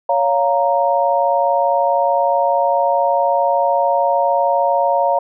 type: chord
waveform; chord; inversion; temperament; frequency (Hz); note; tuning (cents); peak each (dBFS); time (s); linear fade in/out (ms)
sine; Bb minor; first; just; 559.4 / 699.2 / 932.3; Db5 / F5 / Bb5; +16 / +2 / 0; -17; 0.09-5.19; 5
effects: none